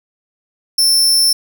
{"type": "tone", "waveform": "sawtooth", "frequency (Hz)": 5360, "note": "E8", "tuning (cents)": 28, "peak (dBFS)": -7, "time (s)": [0.78, 1.33], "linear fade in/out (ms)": 5, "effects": []}